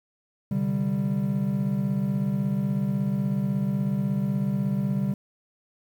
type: chord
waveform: triangle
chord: C suspended second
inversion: none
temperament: just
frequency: 130.81 / 147.16 / 196.22 Hz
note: C3 / D3 / G3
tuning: 0 / +4 / +2 cents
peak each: -28 / -27 / -23 dBFS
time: 0.51-5.14 s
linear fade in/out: 5 ms
effects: 9-bit